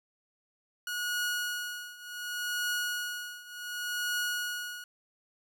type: tone with tremolo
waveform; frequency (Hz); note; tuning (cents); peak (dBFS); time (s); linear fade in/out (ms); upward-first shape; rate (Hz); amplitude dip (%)
sawtooth; 1452; F#6; -33; -25; 0.87-4.84; 2; triangle; 0.68; 90
effects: none